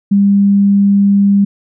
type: tone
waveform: sine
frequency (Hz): 200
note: G3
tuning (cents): +35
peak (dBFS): -6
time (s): 0.11-1.45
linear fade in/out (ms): 10
effects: none